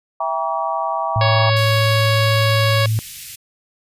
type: chord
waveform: sine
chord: E diminished seventh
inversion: none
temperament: just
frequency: 659.3 / 791.1 / 949.3 / 1139.2 Hz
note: E5 / G5 / Bb5 / Db6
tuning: 0 / +16 / +31 / +47 cents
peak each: -24 dBFS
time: 0.2-1.5 s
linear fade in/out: 5 ms
type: tone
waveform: sine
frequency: 110 Hz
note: A2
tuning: in tune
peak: -15 dBFS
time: 1.16-2.99 s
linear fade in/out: 0 ms
type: harmonic tone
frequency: 556 Hz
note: C#5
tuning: 5 cents sharp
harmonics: 1 / 2 / 3 / 4 / 5 / 6 / 7 / 8 / 9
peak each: -20 / -23 / -25 / -26 / -27 / -28 / -28 / -29 / -30 dBFS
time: 1.21-2.86 s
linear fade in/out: 2 ms
type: band-stop noise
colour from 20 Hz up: white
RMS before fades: -33 dBFS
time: 1.56-3.36 s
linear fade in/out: 10 ms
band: 160 to 2100 Hz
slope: 24 dB/octave
effects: resampled to 32000 Hz